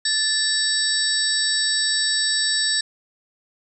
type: tone cluster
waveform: sine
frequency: 1750 / 3825 / 4608 / 5440 / 7990 Hz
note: A6 / A#7 / D8 / F8 / B8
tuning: -10 / +44 / -34 / -46 / +19 cents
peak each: -25 dBFS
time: 0.05-2.81 s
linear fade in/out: 5 ms
effects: none